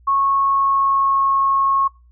sine tone with pitch glide, 1099 to 1092 Hz, C#6 to C#6, -15 to -26 cents, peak -14 dBFS, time 0.07-1.88 s, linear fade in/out 10 ms, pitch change -11 cents, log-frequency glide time 0.38-1.3 s, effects noise-tail reverb RT60 0.3 s tail -24 dB re dry + added 60 Hz sine -47 dBFS peak until 2.11 s

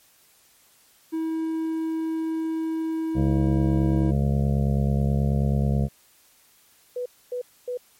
triangle tone, 322 Hz, E4, 41 cents flat, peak -22 dBFS, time 1.12-4.12 s, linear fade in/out 20 ms
harmonic tone, 69.3 Hz, C#2, in tune, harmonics 1 / 2 / 3 / 5 / 6 / 7 / 8 / 9 / 10, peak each -24 / -22 / -26 / -42 / -38 / -37 / -38 / -43 / -39 dBFS, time 3.14-5.89 s, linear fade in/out 50 ms
sine tone bursts, 493.9 Hz, B4, in tune, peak -26 dBFS, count 3, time 6.96-7.774 s, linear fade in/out 5 ms, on 98 ms, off 260 ms
effects white hiss -58 dBFS RMS until 7.99 s + MP3 64 kbps

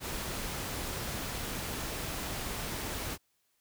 pink noise, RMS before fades -37 dBFS, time 0-3.18 s, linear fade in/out 50 ms, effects white hiss -75 dBFS RMS until 3.6 s

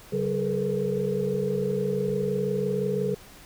sine tone cluster, 139.4 / 190.8 / 424.8 / 464.5 / 490.4 Hz, C#3 / G3 / G#4 / A#4 / B4, +10 / -47 / +39 / -6 / -12 cents, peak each -32 / -30 / -27 / -32 / -34 dBFS, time 0.12-3.15 s, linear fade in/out 10 ms, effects pink hiss -49 dBFS RMS until 3.45 s

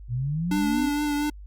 sine exponential sweep, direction up, 115.2 to 277.2 Hz, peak -24 dBFS, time 0.08-0.91 s, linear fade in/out 50 ms
square tone with vibrato, 293.7 Hz, D4, in tune, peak -24 dBFS, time 0.51-1.3 s, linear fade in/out 5 ms, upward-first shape triangle, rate 4.3 Hz, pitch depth 28 cents each way
effects added 50 Hz sine -39 dBFS peak until 1.46 s + Opus 48 kbps

